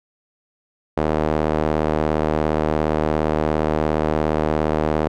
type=tone with band-pass filter; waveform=sawtooth; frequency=77.2 Hz; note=D#2; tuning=13 cents flat; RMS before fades=-20 dBFS; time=0.97-5.08 s; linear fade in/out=5 ms; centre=550 Hz; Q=0.99; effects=none